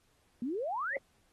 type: exponential sweep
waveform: sine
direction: up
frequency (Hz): 225.8 to 2093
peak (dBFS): -32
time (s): 0.42-0.96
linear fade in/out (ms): 2
type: tone with exponential growth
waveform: sine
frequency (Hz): 551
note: C#5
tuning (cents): -11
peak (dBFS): -26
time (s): 0.9-0.97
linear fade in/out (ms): 2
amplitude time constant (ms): 15
effects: pink hiss -71 dBFS RMS until 1.32 s + AAC 32 kbps